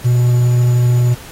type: tone with quantisation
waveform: triangle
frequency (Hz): 122.3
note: B2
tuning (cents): -16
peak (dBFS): -7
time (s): 0.04-1.15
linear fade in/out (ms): 20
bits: 6
effects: pink hiss -36 dBFS RMS until 1.31 s + AAC 48 kbps